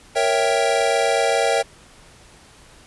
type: chord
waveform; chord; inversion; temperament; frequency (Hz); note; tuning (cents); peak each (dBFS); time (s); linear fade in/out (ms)
square; A# diminished seventh; none; equal; 466.2 / 554.4 / 659.3 / 784; A#4 / C#5 / E5 / G5; 0 / 0 / 0 / 0; -23; 0.15-1.63; 20
effects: pink hiss -48 dBFS RMS until 2.86 s + resampled to 24000 Hz